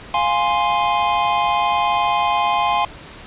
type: chord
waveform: square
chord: F minor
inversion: none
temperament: equal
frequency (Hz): 698.5 / 830.6 / 1046.5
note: F5 / Ab5 / C6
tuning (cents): 0 / 0 / 0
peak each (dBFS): -23 / -20 / -20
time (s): 0.14-2.85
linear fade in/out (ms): 2
effects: pink hiss -38 dBFS RMS until 3.26 s + resampled to 8000 Hz